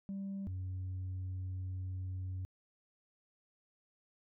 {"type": "tone pair in turn", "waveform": "sine", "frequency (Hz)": [196, 92.9], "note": ["G3", "F#2"], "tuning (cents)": [0, 7], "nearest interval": "octave + minor second", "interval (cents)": 1293, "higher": "first", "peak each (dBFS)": [-36, -35], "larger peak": "second", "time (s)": [[0.09, 0.47], [0.47, 2.45]], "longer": "second", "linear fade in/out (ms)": 0, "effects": ["tanh soft clip ceiling -36 dBFS"]}